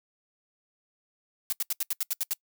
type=noise bursts; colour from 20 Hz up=blue; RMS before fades=-28 dBFS; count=9; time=1.5-2.333 s; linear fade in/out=0 ms; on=25 ms; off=76 ms; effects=noise-tail reverb RT60 0.1 s tail -25 dB re dry